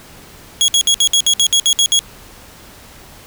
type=tone bursts; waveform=25% pulse; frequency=3322 Hz; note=G#7; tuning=in tune; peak=-6 dBFS; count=11; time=0.61-1.991 s; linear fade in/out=0 ms; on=71 ms; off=60 ms; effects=pink hiss -40 dBFS RMS until 3.26 s